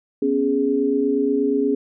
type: tone cluster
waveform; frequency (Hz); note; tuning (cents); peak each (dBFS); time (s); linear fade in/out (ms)
sine; 248.8 / 277.2 / 414.8; B3 / C#4 / G#4; +13 / 0 / -2; -25 / -20 / -20; 0.22-1.75; 5
effects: none